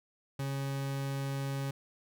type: tone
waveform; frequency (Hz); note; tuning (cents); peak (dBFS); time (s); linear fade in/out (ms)
40% pulse; 137.4; C#3; -15; -32; 0.39-1.71; 5
effects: none